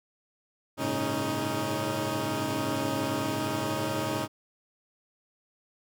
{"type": "tone cluster", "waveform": "15% pulse", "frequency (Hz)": [101.8, 113.3, 137.8, 275.1, 312.5], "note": ["G#2", "A#2", "C#3", "C#4", "D#4"], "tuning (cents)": [-34, -49, -10, -13, 8], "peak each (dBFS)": [-32, -30, -29, -29, -25], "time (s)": [0.77, 4.28], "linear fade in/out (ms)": 50, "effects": []}